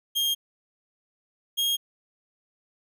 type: tone pair in turn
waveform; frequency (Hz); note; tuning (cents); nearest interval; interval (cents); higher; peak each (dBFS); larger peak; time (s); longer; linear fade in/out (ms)
40% pulse; 3224 / 3256; G7 / G#7; +48 / -35; unison; 17; second; -22; neither; 0.15-0.35 / 1.57-1.77; neither; 20
effects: none